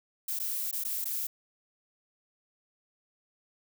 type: noise with dropouts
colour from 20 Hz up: violet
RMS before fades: -33 dBFS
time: 0.28-1.27 s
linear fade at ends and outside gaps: 5 ms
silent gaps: 0.391-0.398 / 0.713-0.727 / 0.838-0.848 / 1.044-1.054 s
effects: none